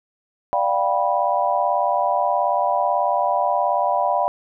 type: chord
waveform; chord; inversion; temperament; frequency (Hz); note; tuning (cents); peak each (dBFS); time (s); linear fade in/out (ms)
sine; G dominant seventh; second; just; 588 / 705.6 / 784 / 980; D5 / F5 / G5 / B5; +2 / +18 / 0 / -14; -23 / -22 / -23 / -22; 0.53-4.28; 0
effects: none